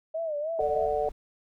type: tone with vibrato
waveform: sine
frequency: 622.3 Hz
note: D#5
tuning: in tune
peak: -28 dBFS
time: 0.14-0.87 s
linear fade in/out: 10 ms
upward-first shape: sine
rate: 3.2 Hz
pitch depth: 120 cents each way
type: harmonic tone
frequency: 148 Hz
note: D3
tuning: 14 cents sharp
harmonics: 3 / 4 / 5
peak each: -29 / -29 / -29 dBFS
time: 0.59-1.09 s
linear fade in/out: 2 ms
type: noise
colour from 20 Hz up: brown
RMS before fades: -45 dBFS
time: 0.6-1.12 s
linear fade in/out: 5 ms
effects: none